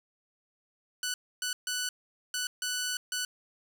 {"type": "tone bursts at uneven times", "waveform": "10% pulse", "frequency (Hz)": 1487, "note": "F#6", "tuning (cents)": 8, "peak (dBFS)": -22, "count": 6, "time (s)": [[1.03, 1.14], [1.42, 1.53], [1.67, 1.89], [2.34, 2.47], [2.62, 2.97], [3.12, 3.25]], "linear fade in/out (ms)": 2, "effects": []}